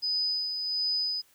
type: tone with tremolo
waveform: sine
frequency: 4993 Hz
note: D#8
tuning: 5 cents sharp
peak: -25 dBFS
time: 0.02-1.22 s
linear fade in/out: 20 ms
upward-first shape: sine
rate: 1.4 Hz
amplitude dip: 45%
effects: white hiss -63 dBFS RMS until 1.34 s